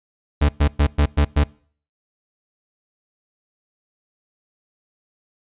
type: tone bursts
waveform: 40% pulse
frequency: 72.9 Hz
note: D2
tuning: 12 cents flat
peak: -12 dBFS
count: 6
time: 0.41-1.44 s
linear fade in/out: 10 ms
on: 80 ms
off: 110 ms
effects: noise-tail reverb RT60 0.5 s tail -24 dB re dry + resampled to 8000 Hz